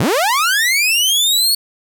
sawtooth linear sweep, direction up, 86.7 to 4435 Hz, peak -9 dBFS, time 0-1.55 s, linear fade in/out 5 ms, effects none

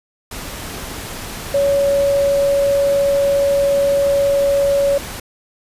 sine tone in noise, 561 Hz, C#5, 21 cents sharp, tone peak -12 dBFS, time 1.54-4.98 s, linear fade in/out 5 ms, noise pink, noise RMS -29 dBFS, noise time 0.31-5.2 s, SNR +14 dB, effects resampled to 32000 Hz

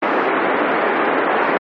pink band-pass noise, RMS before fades -17 dBFS, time 0.02-1.58 s, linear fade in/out 10 ms, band 290 to 2000 Hz, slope 24 dB/octave, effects MP3 32 kbps

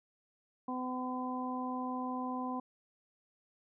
harmonic tone, 253.6 Hz, B3, 46 cents sharp, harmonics 1 / 2 / 3 / 4, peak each -37 / -46 / -42 / -40 dBFS, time 0.68-2.6 s, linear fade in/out 5 ms, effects none

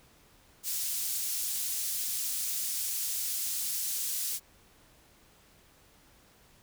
pink high-pass noise, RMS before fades -33 dBFS, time 0.63-4.4 s, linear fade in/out 50 ms, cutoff 6700 Hz, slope 12 dB/octave, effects pink hiss -61 dBFS RMS until 6.62 s

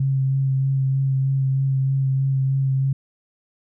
sine tone with vibrato, 134.6 Hz, C3, 49 cents sharp, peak -17 dBFS, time 0-2.93 s, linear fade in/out 5 ms, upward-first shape sine, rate 3.2 Hz, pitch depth 16 cents each way, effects none

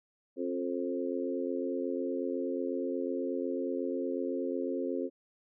harmonic tone with a mistuned harmonic, 88.2 Hz, F2, 18 cents sharp, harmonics 3 / 4 / 5 / 6, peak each -35 / -36 / -37 / -38 dBFS, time 0.36-5.1 s, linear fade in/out 50 ms, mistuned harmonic 3, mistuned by +17 cents, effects none

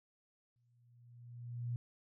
sine tone with exponential growth, 120 Hz, B2, 49 cents flat, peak -34 dBFS, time 0.56-1.76 s, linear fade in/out 0 ms, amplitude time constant 260 ms, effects none

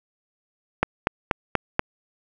click train, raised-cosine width 0.5 ms, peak -3 dBFS, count 5, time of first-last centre 0.83-1.794 s, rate 4.15 Hz, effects none

